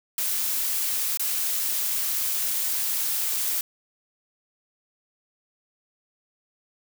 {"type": "noise with dropouts", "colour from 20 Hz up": "blue", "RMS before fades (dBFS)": -26, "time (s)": [0.18, 3.61], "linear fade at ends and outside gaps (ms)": 2, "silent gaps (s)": [1.173, 1.195], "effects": []}